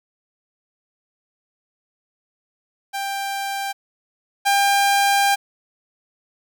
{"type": "tone pair in turn", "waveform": "sawtooth", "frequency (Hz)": [790, 798.3], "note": ["G5", "G5"], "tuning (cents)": [13, 31], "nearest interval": "unison", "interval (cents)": 18, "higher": "second", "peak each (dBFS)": [-20, -11], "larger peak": "second", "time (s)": [[2.93, 3.73], [4.45, 5.36]], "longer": "second", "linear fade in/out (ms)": 20, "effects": []}